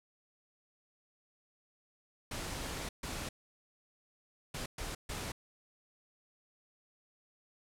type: noise bursts at uneven times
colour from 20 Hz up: pink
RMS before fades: -40 dBFS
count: 5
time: 2.31-2.89 / 3.03-3.29 / 4.54-4.66 / 4.78-4.95 / 5.09-5.32 s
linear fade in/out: 5 ms
effects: low-pass 11000 Hz 12 dB/octave